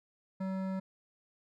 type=tone with hard clipping; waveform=sine; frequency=190 Hz; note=F#3; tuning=46 cents sharp; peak=-35 dBFS; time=0.4-0.8 s; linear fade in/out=10 ms; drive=14 dB; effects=none